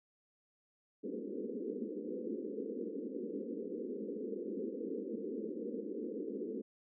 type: band-pass noise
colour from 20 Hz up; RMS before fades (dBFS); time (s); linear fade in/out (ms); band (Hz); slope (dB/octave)
white; -41; 1.03-6.62; 10; 200 to 490; 96
effects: none